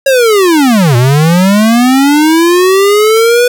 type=linear two-way sweep; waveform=square; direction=down then up; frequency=554.4 to 116.8 to 493.8 Hz; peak=-5 dBFS; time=0.06-3.48 s; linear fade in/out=5 ms; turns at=0.96 s; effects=none